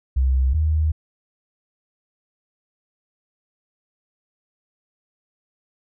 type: tone pair in turn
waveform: sine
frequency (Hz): 65.41 / 77.79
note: C2 / D#2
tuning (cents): 0 / 0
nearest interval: minor third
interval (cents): 300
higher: second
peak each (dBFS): -15 / -16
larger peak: first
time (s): 0.16-0.54 / 0.54-0.92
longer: neither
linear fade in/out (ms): 10
effects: none